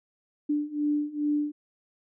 sine beating tone pair, 294 / 296.4 Hz, D4 / D4, +2 / +16 cents, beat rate 2.4 Hz, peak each -29 / -27 dBFS, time 0.49-1.52 s, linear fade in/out 10 ms, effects none

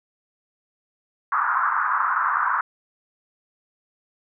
pink band-pass noise, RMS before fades -22 dBFS, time 1.32-2.61 s, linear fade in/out 2 ms, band 1000 to 1500 Hz, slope 48 dB/octave, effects none

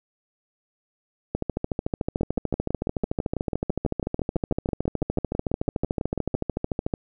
two click trains, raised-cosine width 2 ms, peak -12 / -11 dBFS, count 26 / 77, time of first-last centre 2.21-6.342 / 1.35-6.938 s, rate 6.05 / 13.6 Hz, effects none

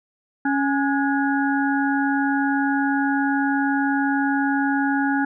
harmonic tone with a mistuned harmonic, 277.2 Hz, C#4, in tune, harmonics 1 / 3 / 5 / 6, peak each -20 / -25 / -27 / -28 dBFS, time 0.45-5.25 s, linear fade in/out 5 ms, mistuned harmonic 5, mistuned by +77 cents, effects none

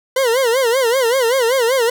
40% pulse tone with vibrato, 495.3 Hz, B4, 5 cents sharp, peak -12 dBFS, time 0.16-1.9 s, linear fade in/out 5 ms, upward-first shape sine, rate 5.2 Hz, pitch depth 160 cents each way, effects none

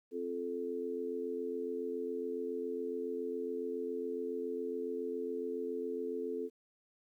harmonic tone, 87.2 Hz, F2, 2 cents flat, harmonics 3 / 4 / 5, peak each -42 / -42 / -37 dBFS, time 0.11-6.5 s, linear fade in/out 50 ms, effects 12-bit

